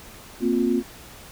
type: chord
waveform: sine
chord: Bb suspended second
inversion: none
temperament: equal with one note detuned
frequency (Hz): 233.1 / 261.6 / 353.7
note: Bb3 / C4 / F4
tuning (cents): 0 / 0 / +22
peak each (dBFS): -23 / -23 / -23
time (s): 0.4-0.83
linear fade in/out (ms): 50
effects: pink hiss -44 dBFS RMS until 1.31 s